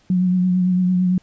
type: tone with vibrato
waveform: sine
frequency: 182.2 Hz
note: F#3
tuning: 26 cents flat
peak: -14 dBFS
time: 0.1-1.18 s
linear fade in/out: 2 ms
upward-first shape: triangle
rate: 8.9 Hz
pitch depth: 33 cents each way
effects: pink hiss -57 dBFS RMS until 1.22 s + resampled to 16000 Hz